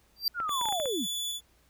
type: tone with exponential growth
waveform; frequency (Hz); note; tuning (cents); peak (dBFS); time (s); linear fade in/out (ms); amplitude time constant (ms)
square; 4708; D8; +3; -21; 0.16-0.28; 2; 24
type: linear sweep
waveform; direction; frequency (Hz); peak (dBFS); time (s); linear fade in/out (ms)
sine; down; 1480 to 154.7; -29; 0.34-1.07; 50
type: clicks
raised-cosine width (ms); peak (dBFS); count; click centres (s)
0.5; -24; 8; 0.402 / 0.493 / 0.613 / 0.656 / 0.687 / 0.725 / 0.8 / 0.857
type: tone with tremolo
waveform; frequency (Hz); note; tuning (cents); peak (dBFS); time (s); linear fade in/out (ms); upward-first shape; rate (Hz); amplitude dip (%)
sawtooth; 3452; A7; -34; -28; 0.48-1.41; 50; square; 1.8; 25
effects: added 60 Hz sine -66 dBFS peak until 1.69 s + pink hiss -66 dBFS RMS until 1.69 s